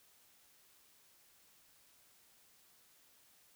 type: silence
effects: white hiss -67 dBFS RMS until 3.55 s